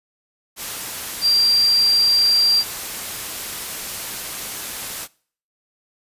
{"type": "tone in noise", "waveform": "sine", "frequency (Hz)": 4732, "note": "D8", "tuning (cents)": 12, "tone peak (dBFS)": -13, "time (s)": [1.21, 2.64], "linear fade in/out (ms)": 50, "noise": "white", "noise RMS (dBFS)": -29, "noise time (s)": [0.56, 5.08], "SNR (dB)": 13, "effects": ["noise-tail reverb RT60 0.5 s tail -23 dB re dry", "resampled to 32000 Hz"]}